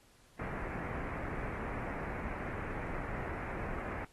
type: low-pass noise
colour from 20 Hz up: pink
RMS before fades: -40 dBFS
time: 0.39-4.05 s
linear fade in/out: 5 ms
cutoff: 2300 Hz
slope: 48 dB/octave
effects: pink hiss -65 dBFS RMS until 4.12 s + AAC 32 kbps